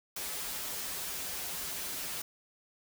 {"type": "noise with comb filter", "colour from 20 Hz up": "white", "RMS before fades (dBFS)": -38, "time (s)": [0.16, 2.22], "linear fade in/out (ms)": 5, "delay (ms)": 8.9, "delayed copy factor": -0.95, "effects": []}